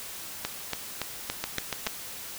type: two click trains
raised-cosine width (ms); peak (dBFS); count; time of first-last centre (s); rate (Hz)
0.2; -11 / -11; 6 / 4; 0.45-1.866 / 1.44-1.871; 3.53 / 6.96
effects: white hiss -40 dBFS RMS until 2.38 s